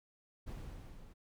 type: noise with level ramp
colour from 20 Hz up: brown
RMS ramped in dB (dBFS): -43 to -55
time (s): 0.46-1.14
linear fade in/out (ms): 20
effects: none